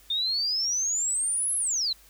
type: exponential two-way sweep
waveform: sine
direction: up then down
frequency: 3600 to 11100 to 3926 Hz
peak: -24 dBFS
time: 0.1-1.93 s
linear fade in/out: 5 ms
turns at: 1.56 s
effects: added 50 Hz sine -58 dBFS peak until 2.09 s + white hiss -56 dBFS RMS until 2.09 s